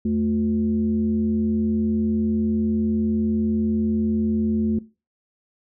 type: tone with frequency modulation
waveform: sine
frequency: 220 Hz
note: A3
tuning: in tune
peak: -19 dBFS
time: 0.05-4.79 s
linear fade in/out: 5 ms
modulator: 140 Hz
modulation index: 0.6
effects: noise-tail reverb RT60 0.3 s tail -19 dB re dry